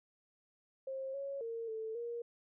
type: tone with pitch steps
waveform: sine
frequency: 533 / 554 / 458.9 / 442.1 / 471.3 Hz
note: C5 / C#5 / A#4 / A4 / A#4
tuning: +32 / -1 / -27 / +8 / +19 cents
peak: -38 dBFS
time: 0.87-2.22 s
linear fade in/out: 5 ms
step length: 270 ms
effects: none